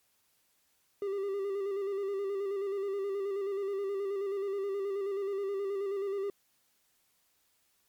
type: tone with vibrato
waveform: triangle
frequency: 396.1 Hz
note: G4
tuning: 18 cents sharp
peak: -29 dBFS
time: 1.02-6.3 s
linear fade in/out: 2 ms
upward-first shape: square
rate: 9.4 Hz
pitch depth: 36 cents each way
effects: white hiss -72 dBFS RMS until 7.88 s + MP3 96 kbps